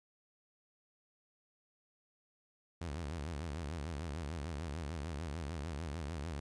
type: tone with vibrato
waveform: sawtooth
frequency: 77.78 Hz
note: D#2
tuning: in tune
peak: -35 dBFS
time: 2.81-6.4 s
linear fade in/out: 5 ms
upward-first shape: sine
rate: 6.7 Hz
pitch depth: 200 cents each way
effects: resampled to 22050 Hz + 12-bit